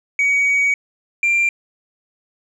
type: tone pair in turn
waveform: sine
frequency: 2256 / 2374 Hz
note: C#7 / D7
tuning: +30 / +18 cents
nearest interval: minor second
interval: 88 cents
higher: second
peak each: -11 dBFS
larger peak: neither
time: 0.19-0.74 / 1.23-1.49 s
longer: first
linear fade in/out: 2 ms
effects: tanh soft clip ceiling -12 dBFS